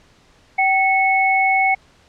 sine tone pair together, 768.4 / 2200 Hz, G5 / C#7, -35 / -14 cents, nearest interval octave + tritone, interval 1821 cents, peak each -16 dBFS, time 0.58-1.75 s, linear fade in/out 10 ms, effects pink hiss -53 dBFS RMS until 2.08 s + low-pass 6000 Hz 12 dB/octave

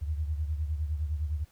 sine beating tone pair, 74.9 / 84.7 Hz, D2 / E2, +35 / +48 cents, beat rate 9.8 Hz, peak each -29 / -36 dBFS, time 0.01-1.45 s, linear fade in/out 20 ms, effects pink hiss -64 dBFS RMS until 1.51 s

